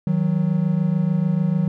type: tone pair together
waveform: triangle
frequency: 158.21 / 185 Hz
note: D#3 / F#3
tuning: +29 / 0 cents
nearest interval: minor third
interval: 271 cents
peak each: -18 dBFS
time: 0.07-1.68 s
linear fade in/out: 2 ms
effects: none